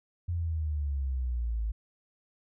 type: exponential sweep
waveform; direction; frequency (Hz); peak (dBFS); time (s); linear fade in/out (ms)
sine; down; 88.1 to 52.9; -28; 0.28-1.72; 10
effects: none